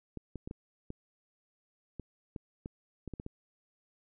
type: clicks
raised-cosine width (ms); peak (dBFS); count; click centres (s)
3; -27; 12; 0.173 / 0.357 / 0.475 / 0.511 / 0.904 / 1.997 / 2.362 / 2.659 / 3.077 / 3.137 / 3.199 / 3.264
effects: none